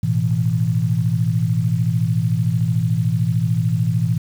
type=chord; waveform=sine; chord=A suspended second; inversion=none; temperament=equal; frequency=110 / 123.47 / 164.81 Hz; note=A2 / B2 / E3; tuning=0 / 0 / 0 cents; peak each=-20 dBFS; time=0.03-4.18 s; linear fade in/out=5 ms; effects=7-bit